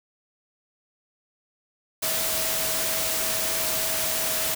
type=tone in noise; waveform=sine; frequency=644 Hz; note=E5; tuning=41 cents flat; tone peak=-35 dBFS; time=2.02-4.55 s; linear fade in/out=10 ms; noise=white; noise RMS=-26 dBFS; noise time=2.02-4.55 s; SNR=-12 dB; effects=none